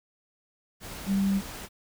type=tone in noise; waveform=sine; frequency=196 Hz; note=G3; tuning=in tune; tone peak=-22 dBFS; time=1.06-1.42 s; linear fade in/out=50 ms; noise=pink; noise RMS=-40 dBFS; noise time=0.8-1.69 s; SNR=+15 dB; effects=none